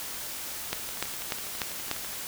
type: two click trains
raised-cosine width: 0.2 ms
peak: -10 / -22 dBFS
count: 5 / 16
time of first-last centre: 0.73-1.913 / 0.89-2.13 s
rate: 3.38 / 12.1 Hz
effects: white hiss -37 dBFS RMS until 2.27 s